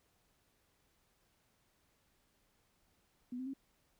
sine tone with pitch steps, 246.9 / 258.4 / 270.5 Hz, B3 / C4 / C#4, 0 / -21 / -42 cents, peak -39 dBFS, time 3.32-3.536 s, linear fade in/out 5 ms, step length 72 ms, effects pink hiss -75 dBFS RMS until 3.99 s

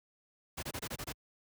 pink noise bursts, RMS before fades -39 dBFS, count 7, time 0.57-1.126 s, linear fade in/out 10 ms, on 58 ms, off 25 ms, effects high-pass 60 Hz 12 dB/octave

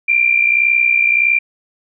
sine tone with amplitude modulation, 2373 Hz, D7, 17 cents sharp, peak -7 dBFS, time 0.08-1.39 s, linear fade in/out 10 ms, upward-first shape sine, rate 61.6 Hz, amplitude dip 70%, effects none

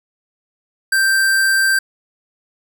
square tone, 1569 Hz, G6, 1 cent sharp, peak -13 dBFS, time 0.92-1.79 s, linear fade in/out 5 ms, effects none

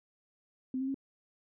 sine tone with pitch steps, 258.6 / 265.4 / 271.2 Hz, C4 / C4 / C#4, -20 / +25 / -38 cents, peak -31 dBFS, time 0.74-0.944 s, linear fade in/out 2 ms, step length 68 ms, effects none

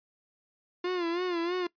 45% pulse tone with vibrato, 350 Hz, F4, 4 cents sharp, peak -28 dBFS, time 0.84-1.67 s, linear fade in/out 5 ms, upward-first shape sine, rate 3.1 Hz, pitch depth 83 cents each way, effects noise-tail reverb RT60 0.1 s tail -21 dB re dry + resampled to 11025 Hz

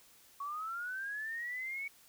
sine linear sweep, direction up, 1107 to 2246 Hz, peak -37 dBFS, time 0.4-1.88 s, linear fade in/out 5 ms, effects white hiss -62 dBFS RMS until 2.08 s

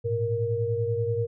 sine tone cluster, 105.8 / 116.1 / 468.3 Hz, G#2 / A#2 / A#4, +33 / -7 / +8 cents, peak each -29 / -31 / -26 dBFS, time 0.04-1.27 s, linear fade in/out 20 ms, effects none

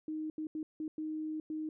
sine tone bursts at uneven times, 311.1 Hz, D#4, in tune, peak -35 dBFS, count 6, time 0.08-0.3 / 0.38-0.47 / 0.55-0.63 / 0.8-0.88 / 0.98-1.4 / 1.5-1.69 s, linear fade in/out 2 ms, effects none

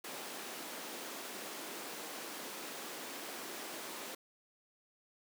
pink high-pass noise, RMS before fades -45 dBFS, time 0.04-4.15 s, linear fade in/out 5 ms, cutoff 250 Hz, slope 24 dB/octave, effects none

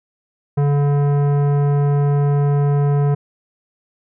sine tone with tanh clipping, 143.4 Hz, D3, 41 cents flat, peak -15 dBFS, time 0.57-3.15 s, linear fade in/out 10 ms, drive 15 dB, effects none

